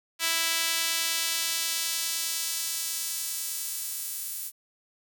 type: tone with high-pass filter sweep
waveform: sawtooth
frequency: 329.6 Hz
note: E4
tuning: in tune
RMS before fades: -30 dBFS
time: 0.19-4.52 s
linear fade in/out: 50 ms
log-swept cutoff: 2300 to 11000 Hz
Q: 0.73
effects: none